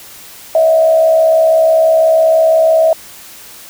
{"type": "tone with frequency modulation", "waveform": "sine", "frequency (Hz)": 646, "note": "E5", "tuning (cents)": -35, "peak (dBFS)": -6, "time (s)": [0.55, 2.93], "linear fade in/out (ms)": 2, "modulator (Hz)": 66, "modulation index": 0.46, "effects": ["white hiss -35 dBFS RMS until 3.69 s"]}